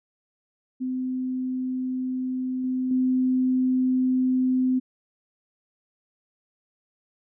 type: tone with level steps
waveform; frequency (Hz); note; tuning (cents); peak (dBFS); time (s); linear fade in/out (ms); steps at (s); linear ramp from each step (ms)
sine; 256.4; C4; -35; -25 / -23 / -19; 0.8-4.8; 20; 2.64 / 2.91; 2
effects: none